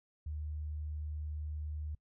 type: tone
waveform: sine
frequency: 75.8 Hz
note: D#2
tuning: 45 cents flat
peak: -37 dBFS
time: 0.26-1.95 s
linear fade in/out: 5 ms
effects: noise-tail reverb RT60 0.1 s tail -24 dB re dry